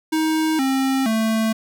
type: tone with pitch steps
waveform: square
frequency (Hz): 315.6 / 266.8 / 221.8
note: D#4 / C4 / A3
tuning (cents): +25 / +34 / +14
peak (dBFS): -18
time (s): 0.12-1.53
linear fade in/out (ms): 10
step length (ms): 470
effects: none